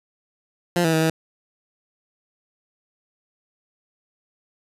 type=tone with pitch steps; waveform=15% pulse; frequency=174.6 / 162.5 / 159.5 / 160.9 Hz; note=F3 / E3 / D#3 / E3; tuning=0 / -24 / +43 / -42 cents; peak=-11 dBFS; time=0.76-1.1 s; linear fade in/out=2 ms; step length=85 ms; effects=resampled to 32000 Hz